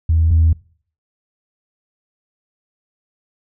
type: tone pair in turn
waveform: sine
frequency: 81 / 81 Hz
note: E2 / E2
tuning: -30 / -30 cents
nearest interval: unison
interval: 0 cents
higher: neither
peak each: -10 / -8 dBFS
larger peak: second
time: 0.09-0.31 / 0.31-0.53 s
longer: neither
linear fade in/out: 5 ms
effects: noise-tail reverb RT60 0.5 s tail -23 dB re dry + tanh soft clip ceiling -6 dBFS